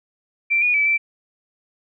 sine tone with pitch steps, 2349 / 2451 / 2304 / 2334 Hz, D7 / D#7 / D7 / D7, 0 / -27 / -34 / -11 cents, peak -15 dBFS, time 0.5-0.98 s, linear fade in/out 20 ms, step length 120 ms, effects none

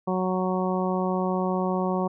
harmonic tone, 185 Hz, F#3, in tune, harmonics 1 / 2 / 3 / 4 / 5 / 6, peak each -26 / -29 / -31 / -32 / -33 / -34 dBFS, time 0.07-2.08 s, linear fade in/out 10 ms, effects none

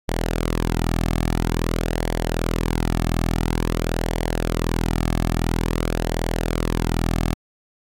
sawtooth tone with flanger, 41.31 Hz, E1, 4 cents sharp, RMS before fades -22 dBFS, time 0.08-7.34 s, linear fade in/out 10 ms, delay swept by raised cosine 0.77 to 2.07 ms, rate 0.49 Hz, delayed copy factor -0.5, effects AAC 64 kbps

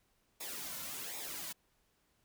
white noise with flanger, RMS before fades -43 dBFS, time 0.4-1.53 s, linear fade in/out 10 ms, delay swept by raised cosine 0.66 to 2.56 ms, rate 1.3 Hz, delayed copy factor -0.65, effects pink hiss -75 dBFS RMS until 2.24 s

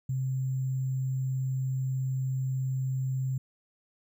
sine tone with sample-and-hold, 131.6 Hz, C3, 10 cents sharp, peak -27 dBFS, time 0.09-3.38 s, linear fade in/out 5 ms, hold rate 7350 Hz, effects none

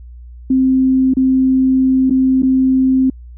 sine tone with dropouts, 261.6 Hz, C4, in tune, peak -9 dBFS, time 0.5-3.1 s, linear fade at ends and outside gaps 5 ms, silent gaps 1.138-1.168 / 2.098-2.106 / 2.422-2.43 s, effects added 60 Hz sine -32 dBFS peak until 3.37 s

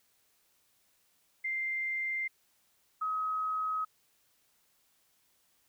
sine tone pair in turn, 2093 / 1270.4 Hz, C7 / D#6, 0 / +36 cents, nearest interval major sixth, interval 864 cents, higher first, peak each -31 / -30 dBFS, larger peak second, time 1.44-2.28 / 3.01-3.85 s, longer neither, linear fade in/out 10 ms, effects white hiss -71 dBFS RMS until 5.68 s

